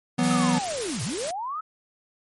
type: chord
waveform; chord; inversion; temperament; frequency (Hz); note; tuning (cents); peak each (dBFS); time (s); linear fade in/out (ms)
square; E suspended second; none; equal with one note detuned; 164.81 / 187.25 / 246.9; E3 / F#3 / B3; 0 / +21 / 0; -27 / -27 / -23; 0.18-0.59; 10
type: noise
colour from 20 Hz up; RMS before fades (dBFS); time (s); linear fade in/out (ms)
white; -32; 0.23-1.31; 2
type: linear two-way sweep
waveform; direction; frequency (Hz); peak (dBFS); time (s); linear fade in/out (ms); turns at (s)
sine; down then up; 1318.5 to 102.1 to 1318.5; -28; 0.3-1.61; 10; 1.03
effects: MP3 48 kbps